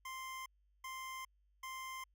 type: tone bursts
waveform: 25% pulse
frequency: 1046.5 Hz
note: C6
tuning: in tune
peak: -40 dBFS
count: 3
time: 0.05-2.04 s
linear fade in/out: 5 ms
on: 410 ms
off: 380 ms
effects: added 50 Hz sine -70 dBFS peak until 2.14 s